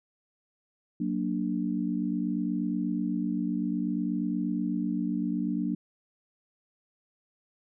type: chord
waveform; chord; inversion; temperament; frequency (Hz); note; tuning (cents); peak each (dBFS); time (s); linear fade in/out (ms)
sine; Gb augmented; none; equal; 185 / 233.1 / 293.7; Gb3 / Bb3 / D4; 0 / 0 / 0; -31; 1-5.75; 5
effects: none